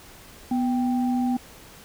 sine tone pair together, 246.9 / 783.9 Hz, B3 / G5, 0 / 0 cents, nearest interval octave + minor sixth, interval 2000 cents, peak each -21 / -30 dBFS, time 0.51-1.37 s, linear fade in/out 5 ms, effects pink hiss -47 dBFS RMS until 1.84 s

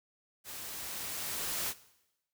white noise with level ramp, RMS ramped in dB -44 to -34 dBFS, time 0.44-1.74 s, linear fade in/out 50 ms, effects noise-tail reverb RT60 0.9 s tail -18 dB re dry

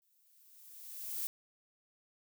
violet noise with exponential growth, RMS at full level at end -36 dBFS, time 0.02-1.27 s, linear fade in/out 0 ms, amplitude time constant 270 ms, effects none

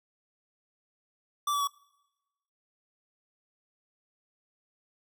square tone with pitch steps, 1167 / 1148.3 / 1129.9 Hz, D6 / D6 / C#6, -11 / -39 / +33 cents, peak -27 dBFS, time 1.47-1.674 s, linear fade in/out 5 ms, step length 68 ms, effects noise-tail reverb RT60 1.0 s tail -24 dB re dry

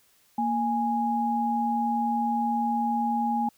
sine tone pair together, 232.6 / 828.9 Hz, A#3 / G#5, -4 / -4 cents, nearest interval octave + minor seventh, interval 2200 cents, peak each -27 / -25 dBFS, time 0.38-3.49 s, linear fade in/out 5 ms, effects white hiss -63 dBFS RMS until 3.57 s

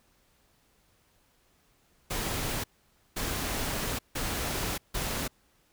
pink noise bursts at uneven times, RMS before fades -32 dBFS, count 4, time 2.1-2.64 / 3.16-3.99 / 4.15-4.78 / 4.94-5.28 s, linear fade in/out 10 ms, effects pink hiss -67 dBFS RMS until 5.72 s

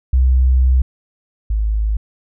sine tone pair in turn, 64 / 53.33 Hz, C2 / G#1, -38 / +47 cents, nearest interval minor third, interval 315 cents, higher first, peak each -9 / -14 dBFS, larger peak first, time 0.13-0.82 / 1.5-1.97 s, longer first, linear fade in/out 5 ms, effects none

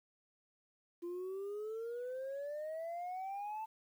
sine exponential sweep, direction up, 341.9 to 890 Hz, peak -37 dBFS, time 1.02-3.66 s, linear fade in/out 20 ms, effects tanh soft clip ceiling -38 dBFS + 11-bit

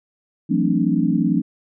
sine tone cluster, 168.7 / 186.8 / 224 / 266.1 / 297.6 Hz, E3 / F#3 / A3 / C4 / D4, +40 / +17 / +31 / +29 / +23 cents, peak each -22 dBFS, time 0.49-1.42 s, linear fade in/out 20 ms, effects none

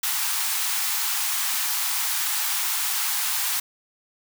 white high-pass noise, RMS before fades -25 dBFS, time 0.03-3.6 s, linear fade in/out 5 ms, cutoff 760 Hz, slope 96 dB/octave, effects none

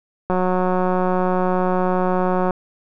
click train, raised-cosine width 1 ms, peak -7 dBFS, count 405, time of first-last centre 0.3-2.508 s, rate 183 Hz, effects none

